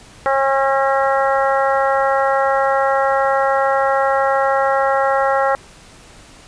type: harmonic tone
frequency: 271.3 Hz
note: C#4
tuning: 37 cents flat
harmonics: 2 / 3 / 4 / 5 / 6 / 7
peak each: -17 / -18 / -23 / -21 / -28 / -26 dBFS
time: 0.26-5.55 s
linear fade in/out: 0 ms
effects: pink hiss -43 dBFS RMS until 6.47 s + resampled to 22050 Hz